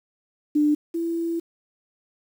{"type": "tone pair in turn", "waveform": "sine", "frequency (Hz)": [297.8, 334.3], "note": ["D4", "E4"], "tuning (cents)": [24, 24], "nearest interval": "major second", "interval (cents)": 200, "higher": "second", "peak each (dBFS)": [-16, -23], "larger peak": "first", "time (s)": [[0.55, 0.75], [0.94, 1.4]], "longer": "second", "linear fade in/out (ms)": 10, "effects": ["8-bit"]}